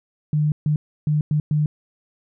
sine tone bursts at uneven times, 150.7 Hz, D3, 45 cents sharp, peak -16 dBFS, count 5, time 0.33-0.52 / 0.66-0.76 / 1.07-1.21 / 1.31-1.4 / 1.51-1.66 s, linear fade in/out 2 ms, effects none

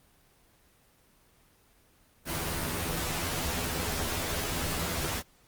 pink noise with comb filter, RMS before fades -32 dBFS, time 2.25-5.23 s, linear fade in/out 50 ms, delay 12 ms, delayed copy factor +0.85, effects pink hiss -63 dBFS RMS until 5.47 s + Opus 24 kbps

